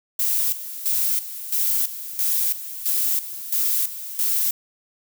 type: noise with tremolo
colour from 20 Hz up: violet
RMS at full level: -21 dBFS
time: 0.19-4.51 s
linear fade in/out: 5 ms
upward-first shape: square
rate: 1.5 Hz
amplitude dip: 75%
effects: none